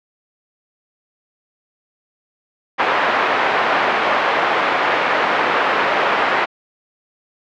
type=band-pass noise; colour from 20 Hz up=pink; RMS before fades=-17 dBFS; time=2.78-6.46 s; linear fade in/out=20 ms; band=630 to 2000 Hz; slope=12 dB/octave; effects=low-pass 4000 Hz 12 dB/octave